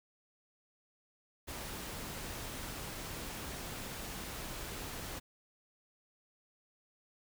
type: noise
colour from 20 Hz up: pink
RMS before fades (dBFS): -43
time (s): 1.47-5.2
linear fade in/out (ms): 20
effects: none